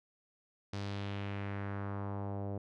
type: tone with low-pass filter sweep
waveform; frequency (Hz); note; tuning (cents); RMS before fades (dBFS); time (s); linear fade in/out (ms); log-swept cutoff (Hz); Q
sawtooth; 100; G2; +35; -39; 0.73-2.58; 5; 5100 to 590; 1.8
effects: none